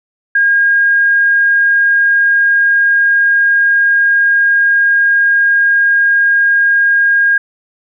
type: tone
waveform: sine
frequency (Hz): 1623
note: G#6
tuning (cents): -40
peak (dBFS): -7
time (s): 0.35-7.38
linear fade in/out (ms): 5
effects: none